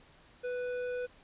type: tone with hard clipping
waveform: sine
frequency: 494.7 Hz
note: B4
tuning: 3 cents sharp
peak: -35 dBFS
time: 0.43-1.07 s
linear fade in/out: 20 ms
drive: 9 dB
effects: pink hiss -60 dBFS RMS until 1.23 s + resampled to 8000 Hz